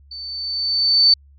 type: tone with level ramp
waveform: sine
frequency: 4534 Hz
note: C#8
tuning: 38 cents sharp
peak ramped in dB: -31 to -8 dBFS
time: 0.11-1.14 s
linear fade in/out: 5 ms
effects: added 70 Hz sine -46 dBFS peak until 1.38 s